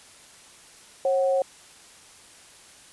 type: tone pair together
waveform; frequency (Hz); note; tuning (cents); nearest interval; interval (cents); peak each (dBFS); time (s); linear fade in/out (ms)
sine; 541 / 745.1; C#5 / F#5; -42 / +12; tritone; 554; -20 / -28; 1.05-1.42; 2
effects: white hiss -50 dBFS RMS until 2.92 s + resampled to 24000 Hz